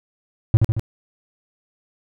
triangle tone with echo, 111 Hz, A2, 16 cents sharp, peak -5 dBFS, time 0.54-0.57 s, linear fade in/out 0 ms, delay 75 ms, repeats 3, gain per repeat -4 dB, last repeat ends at 0.795 s, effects none

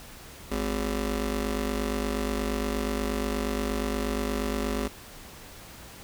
20% pulse ring-modulated tone, 155.56 Hz, D#3, in tune, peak -19 dBFS, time 0.51-4.88 s, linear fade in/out 10 ms, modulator 102 Hz, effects pink hiss -46 dBFS RMS until 6.03 s

